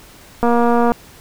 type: click train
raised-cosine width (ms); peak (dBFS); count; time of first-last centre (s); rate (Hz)
1; -3; 117; 0.43-0.919; 237
effects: pink hiss -43 dBFS RMS until 1.2 s